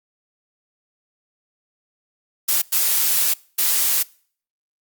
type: noise bursts at uneven times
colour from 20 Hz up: blue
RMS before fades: -18 dBFS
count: 3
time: 2.48-2.62 / 2.72-3.34 / 3.58-4.03 s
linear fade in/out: 10 ms
effects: noise-tail reverb RT60 0.5 s tail -24 dB re dry + Opus 48 kbps